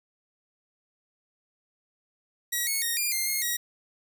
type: tone with pitch steps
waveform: 5% pulse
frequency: 1917 / 2199 / 1863 / 2404 / 2106 / 2146 / 1903 Hz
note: A#6 / C#7 / A#6 / D7 / C7 / C7 / A#6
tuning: +48 / -14 / -2 / +40 / +11 / +43 / +35 cents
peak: -16 dBFS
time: 2.52-3.57 s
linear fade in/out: 10 ms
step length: 150 ms
effects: none